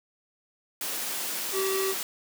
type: high-pass noise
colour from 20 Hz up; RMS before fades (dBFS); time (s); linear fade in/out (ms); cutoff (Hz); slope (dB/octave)
white; -32; 0.81-2.03; 2; 190; 24
type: tone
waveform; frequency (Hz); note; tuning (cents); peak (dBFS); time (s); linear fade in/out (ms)
square; 385; G4; -31; -27; 1.52-1.95; 50
effects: none